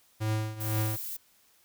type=tone with tremolo; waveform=square; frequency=108.6 Hz; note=A2; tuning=22 cents flat; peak=-26 dBFS; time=0.2-0.97 s; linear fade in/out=20 ms; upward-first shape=triangle; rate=2.1 Hz; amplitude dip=85%
type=noise; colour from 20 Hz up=violet; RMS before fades=-37 dBFS; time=0.6-1.17 s; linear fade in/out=10 ms
effects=white hiss -64 dBFS RMS until 1.64 s